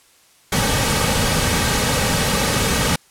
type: noise with comb filter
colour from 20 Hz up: pink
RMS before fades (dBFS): -18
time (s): 0.52-2.96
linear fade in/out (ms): 5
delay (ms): 2.9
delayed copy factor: -0.55
effects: white hiss -53 dBFS RMS until 3.1 s + low-pass 11000 Hz 12 dB/octave